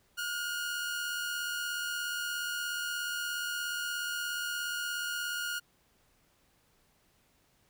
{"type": "tone pair together", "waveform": "sawtooth", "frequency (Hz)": [1428, 1504.9], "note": ["F6", "F#6"], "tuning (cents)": [38, 29], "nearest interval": "minor second", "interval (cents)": 91, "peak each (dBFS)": [-30, -39], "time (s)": [0.17, 5.6], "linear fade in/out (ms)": 20, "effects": ["pink hiss -69 dBFS RMS until 7.69 s"]}